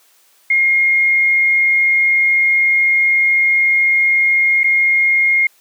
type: tone with dropouts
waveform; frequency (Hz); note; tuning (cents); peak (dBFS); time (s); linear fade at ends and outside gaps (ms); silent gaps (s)
sine; 2138; C7; +37; -10; 0.5-5.47; 5; 4.634-4.641
effects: white hiss -53 dBFS RMS until 5.6 s + high-pass 400 Hz 12 dB/octave